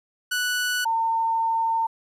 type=tone pair in turn; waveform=sawtooth / sine; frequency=1480 / 906.4 Hz; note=F#6 / A#5; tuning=0 / -49 cents; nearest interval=minor sixth; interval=849 cents; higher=first; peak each=-19 / -20 dBFS; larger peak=first; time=0.31-0.85 / 0.85-1.87 s; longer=second; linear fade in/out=10 ms; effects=resampled to 32000 Hz + 10-bit